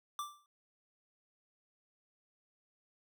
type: tone with exponential decay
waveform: square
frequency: 1174.7 Hz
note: D6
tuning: in tune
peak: -35 dBFS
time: 0.19-0.46 s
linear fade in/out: 1 ms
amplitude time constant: 58 ms
effects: none